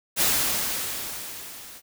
white noise with level ramp, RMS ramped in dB -20 to -44 dBFS, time 0.16-1.82 s, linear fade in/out 50 ms, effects none

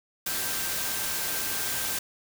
sine tone in noise, 1568 Hz, G6, in tune, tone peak -41 dBFS, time 0.26-1.99 s, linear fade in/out 5 ms, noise white, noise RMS -30 dBFS, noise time 0.26-1.99 s, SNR -14 dB, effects none

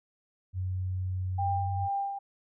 sine tone with pitch glide, 92.6 to 94.66 Hz, F#2 to F#2, +2 to +40 cents, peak -29 dBFS, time 0.53-1.89 s, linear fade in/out 50 ms, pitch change +38 cents, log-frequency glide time 1.33-1.66 s
sine tone with tremolo, 795 Hz, G5, 24 cents sharp, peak -27 dBFS, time 1.38-2.19 s, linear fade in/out 10 ms, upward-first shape sine, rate 2.2 Hz, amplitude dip 55%
effects none

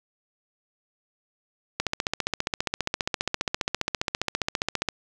click train, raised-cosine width 0.2 ms, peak -7 dBFS, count 47, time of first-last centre 1.8-4.887 s, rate 14.9 Hz, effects none

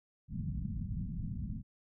white low-pass noise, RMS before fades -38 dBFS, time 0.28-1.63 s, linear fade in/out 50 ms, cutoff 210 Hz, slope 48 dB/octave, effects none

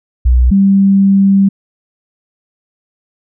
sine tone pair in turn, 61.74 / 196.01 Hz, B1 / G3, 0 / 0 cents, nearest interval octave + minor sixth, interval 2000 cents, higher second, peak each -5 dBFS, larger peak neither, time 0.25-0.51 / 0.51-1.49 s, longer second, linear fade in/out 10 ms, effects none

